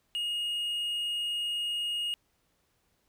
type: tone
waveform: triangle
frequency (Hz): 2864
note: F7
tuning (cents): +43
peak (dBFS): -28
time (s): 0.15-2.14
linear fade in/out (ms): 0
effects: pink hiss -73 dBFS RMS until 3.08 s